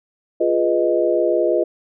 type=chord; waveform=sine; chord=F half-diminished seventh; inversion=none; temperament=equal; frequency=349.2 / 415.3 / 493.9 / 622.3 Hz; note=F4 / Ab4 / Cb5 / Eb5; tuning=0 / 0 / 0 / 0 cents; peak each=-19 / -23 / -21 / -19 dBFS; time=0.4-1.64 s; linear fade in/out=10 ms; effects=none